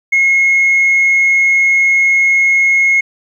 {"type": "tone", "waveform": "sine", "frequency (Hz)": 2164, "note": "C#7", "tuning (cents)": -42, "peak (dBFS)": -6, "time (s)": [0.12, 3.01], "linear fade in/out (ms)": 10, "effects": ["tanh soft clip ceiling -5 dBFS", "8-bit"]}